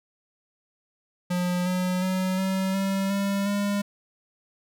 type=tone with pitch steps; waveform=square; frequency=178.7 / 182.45 / 186.29 / 190.2 / 194.2 / 198.28 / 202.4 Hz; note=F3 / F#3 / F#3 / F#3 / G3 / G3 / G#3; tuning=+40 / -24 / +12 / +48 / -16 / +20 / -44 cents; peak=-24 dBFS; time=1.3-3.82 s; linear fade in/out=10 ms; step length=360 ms; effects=none